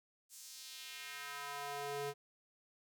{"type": "tone with high-pass filter sweep", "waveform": "square", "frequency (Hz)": 142.8, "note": "D3", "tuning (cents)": -48, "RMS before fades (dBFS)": -45, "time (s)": [0.29, 2.14], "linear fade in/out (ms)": 50, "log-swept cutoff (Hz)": [7900, 330], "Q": 1.4, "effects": []}